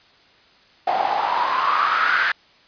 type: noise with band-pass filter sweep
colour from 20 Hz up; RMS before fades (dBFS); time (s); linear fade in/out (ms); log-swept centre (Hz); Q
white; -20; 0.87-2.32; 5; 710 to 1600; 7.2
effects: white hiss -53 dBFS RMS until 2.67 s + resampled to 11025 Hz